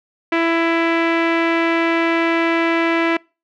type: tone with low-pass filter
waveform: sawtooth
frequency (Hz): 332.4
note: E4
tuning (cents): +15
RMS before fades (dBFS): -17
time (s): 0.32-3.17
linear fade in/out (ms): 5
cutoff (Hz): 2300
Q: 2.5
effects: noise-tail reverb RT60 0.3 s tail -26 dB re dry